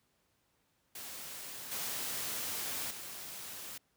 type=noise with level steps; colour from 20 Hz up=white; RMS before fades=-45 / -38 / -45 dBFS; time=0.95-3.78 s; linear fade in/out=5 ms; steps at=1.71 / 2.9 s; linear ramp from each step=10 ms; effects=pink hiss -75 dBFS RMS until 3.96 s + high-pass 60 Hz 12 dB/octave